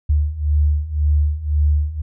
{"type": "beating tone pair", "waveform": "sine", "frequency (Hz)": [73.3, 75.2], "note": ["D2", "D2"], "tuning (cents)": [-3, 42], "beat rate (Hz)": 1.9, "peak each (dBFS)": [-19, -16], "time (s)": [0.09, 2.02], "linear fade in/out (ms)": 10, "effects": []}